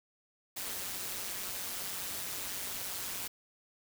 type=noise with amplitude modulation; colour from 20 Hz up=white; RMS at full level=-36 dBFS; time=0.56-3.28 s; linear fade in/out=10 ms; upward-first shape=sine; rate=189 Hz; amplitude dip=65%; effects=none